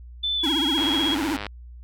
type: tone with pitch glide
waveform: sine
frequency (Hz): 3520 to 3303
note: A7 to G#7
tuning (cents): 0 to -10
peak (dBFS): -22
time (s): 0.23-1.15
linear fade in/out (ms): 10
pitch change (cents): -110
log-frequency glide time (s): 0.36-0.51
type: tone with vibrato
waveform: square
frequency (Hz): 300.3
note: D4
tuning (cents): +39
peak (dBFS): -24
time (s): 0.43-1.37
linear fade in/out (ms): 10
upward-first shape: triangle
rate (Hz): 16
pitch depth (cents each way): 240
type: click train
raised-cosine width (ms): 0.3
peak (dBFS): -15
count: 71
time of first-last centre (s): 0.78-1.466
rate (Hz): 102
effects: added 60 Hz sine -39 dBFS peak until 1.83 s